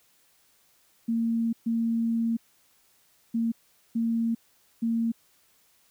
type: tone bursts at uneven times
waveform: sine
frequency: 229.4 Hz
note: A#3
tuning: 28 cents flat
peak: -23 dBFS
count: 5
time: 1.08-1.53 / 1.66-2.37 / 3.34-3.52 / 3.95-4.35 / 4.82-5.12 s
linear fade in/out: 10 ms
effects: white hiss -64 dBFS RMS until 5.9 s